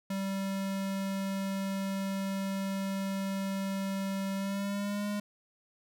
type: tone with pitch glide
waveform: square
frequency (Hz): 194.5 to 205.9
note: G3 to G#3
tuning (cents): -13 to -15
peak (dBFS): -32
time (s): 0.1-5.2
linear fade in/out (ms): 5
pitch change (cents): +98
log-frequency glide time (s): 4.35-5.07
effects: none